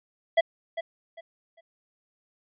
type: tone with echo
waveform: square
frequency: 662 Hz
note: E5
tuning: 7 cents sharp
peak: -17 dBFS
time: 0.37-0.41 s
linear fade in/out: 10 ms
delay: 400 ms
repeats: 3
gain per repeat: -12 dB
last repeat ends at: 1.61 s
effects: resampled to 8000 Hz